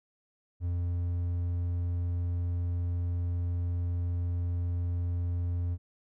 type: tone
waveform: triangle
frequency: 87.31 Hz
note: F2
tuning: in tune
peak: -26 dBFS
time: 0.6-5.78 s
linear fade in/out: 50 ms
effects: none